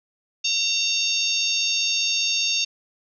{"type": "harmonic tone", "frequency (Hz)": 915, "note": "A#5", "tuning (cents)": -32, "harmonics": [3, 4, 5, 6, 7], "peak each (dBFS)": [-25, -26, -27, -28, -28], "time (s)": [0.44, 2.65], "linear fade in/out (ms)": 10, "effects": []}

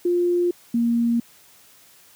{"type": "tone pair in turn", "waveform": "sine", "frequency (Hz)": [351.3, 234.5], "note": ["F4", "A#3"], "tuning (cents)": [10, 11], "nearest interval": "perfect fifth", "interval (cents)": 699, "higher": "first", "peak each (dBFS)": -17, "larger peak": "neither", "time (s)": [[0.05, 0.51], [0.74, 1.2]], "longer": "neither", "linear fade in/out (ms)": 5, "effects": ["white hiss -52 dBFS RMS until 2.15 s", "high-pass 60 Hz 12 dB/octave"]}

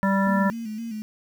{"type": "harmonic tone", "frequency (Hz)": 195.3, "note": "G3", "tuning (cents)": -6, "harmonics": [1, 3, 5, 7, 9], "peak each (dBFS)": [-20, -28, -26, -32, -29], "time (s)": [0.03, 0.5], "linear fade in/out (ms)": 0}
{"type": "tone with vibrato", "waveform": "sine", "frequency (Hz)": 222.6, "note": "A3", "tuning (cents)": 20, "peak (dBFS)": -29, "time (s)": [0.27, 1.02], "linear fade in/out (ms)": 0, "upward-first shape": "square", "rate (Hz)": 3.9, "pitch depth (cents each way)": 61}
{"effects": ["8-bit"]}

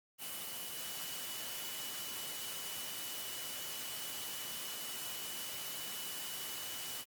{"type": "tone in noise", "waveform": "sine", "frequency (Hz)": 2960, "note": "F#7", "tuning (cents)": 0, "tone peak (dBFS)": -48, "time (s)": [0.18, 7.05], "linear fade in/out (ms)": 50, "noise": "white", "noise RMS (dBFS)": -43, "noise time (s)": [0.18, 7.05], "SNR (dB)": -8, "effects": ["high-pass 100 Hz 12 dB/octave", "Opus 24 kbps"]}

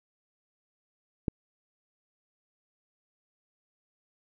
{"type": "click", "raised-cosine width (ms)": 3, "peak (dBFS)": -14, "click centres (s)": 1.282, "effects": []}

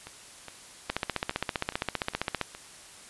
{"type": "two click trains", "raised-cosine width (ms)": 0.3, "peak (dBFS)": [-11, -24], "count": [24, 7], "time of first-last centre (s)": [[0.9, 2.413], [0.07, 2.549]], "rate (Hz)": [15.2, 2.42], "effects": ["white hiss -49 dBFS RMS until 3.09 s", "resampled to 24000 Hz"]}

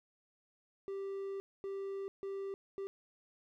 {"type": "tone bursts at uneven times", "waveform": "triangle", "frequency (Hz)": 392, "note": "G4", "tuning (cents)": 0, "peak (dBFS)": -36, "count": 4, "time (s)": [[0.88, 1.4], [1.64, 2.08], [2.23, 2.54], [2.78, 2.87]], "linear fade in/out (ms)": 0, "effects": []}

